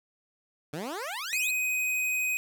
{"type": "exponential sweep", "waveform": "15% pulse", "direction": "up", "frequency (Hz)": [138.59, 4321], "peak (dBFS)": -27, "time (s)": [0.73, 1.51], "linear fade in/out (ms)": 5}
{"type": "tone", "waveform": "square", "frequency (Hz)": 2508, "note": "D#7", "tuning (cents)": 13, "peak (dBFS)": -27, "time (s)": [1.33, 2.37], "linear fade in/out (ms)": 0}
{"effects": []}